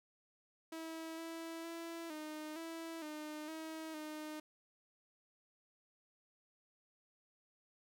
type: tone with pitch steps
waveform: sawtooth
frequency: 324.2 / 328.9 / 333.4 / 307 / 328.6 / 304.2 / 318.8 / 306.6 Hz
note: E4 / E4 / E4 / D#4 / E4 / D#4 / D#4 / D#4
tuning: -29 / -4 / +20 / -23 / -5 / -39 / +42 / -25 cents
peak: -40 dBFS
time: 0.72-4.4 s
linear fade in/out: 5 ms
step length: 460 ms
effects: none